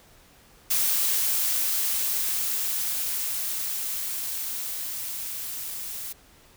blue noise with level ramp, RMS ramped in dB -23 to -35 dBFS, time 0.7-6.13 s, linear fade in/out 10 ms, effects pink hiss -55 dBFS RMS until 6.56 s

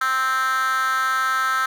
10% pulse tone with high-pass filter, 261.6 Hz, C4, in tune, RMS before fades -21 dBFS, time 0.01-1.66 s, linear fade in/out 5 ms, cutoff 1400 Hz, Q 7.6, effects none

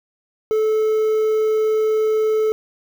triangle tone with quantisation, 434.8 Hz, A4, 21 cents flat, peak -13 dBFS, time 0.51-2.52 s, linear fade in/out 0 ms, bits 7, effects none

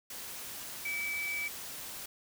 sine tone in noise, 2300 Hz, D7, 37 cents flat, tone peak -33 dBFS, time 0.85-1.48 s, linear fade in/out 5 ms, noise white, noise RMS -43 dBFS, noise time 0.1-2.06 s, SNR +7 dB, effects none

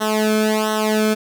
sawtooth tone with flanger, 215.7 Hz, A3, 34 cents flat, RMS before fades -18 dBFS, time 0-1.15 s, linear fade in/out 20 ms, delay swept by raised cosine 0.42 to 1.06 ms, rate 1.4 Hz, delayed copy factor -1, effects none

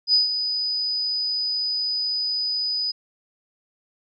sine tone with ADSR envelope, 4978 Hz, D#8, in tune, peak -13 dBFS, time 0.07-2.92 s, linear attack 66 ms, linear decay 140 ms, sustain -9 dB, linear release 16 ms, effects none

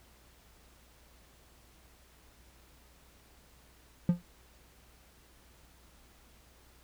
triangle tone with exponential decay, 174.61 Hz, F3, in tune, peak -17 dBFS, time 4.09-4.22 s, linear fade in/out 2 ms, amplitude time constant 27 ms, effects added 60 Hz sine -62 dBFS peak until 6.83 s + pink hiss -62 dBFS RMS until 6.83 s

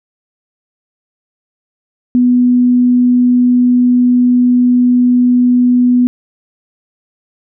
sine tone, 246.9 Hz, B3, in tune, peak -6 dBFS, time 2.15-6.07 s, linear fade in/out 0 ms, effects none

